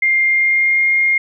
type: tone with pitch glide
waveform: sine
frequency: 2110 to 2128 Hz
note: C7 to C7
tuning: +14 to +29 cents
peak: -11 dBFS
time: 0.02-1.18 s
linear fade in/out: 5 ms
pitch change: +15 cents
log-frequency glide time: 0.25-0.88 s
effects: none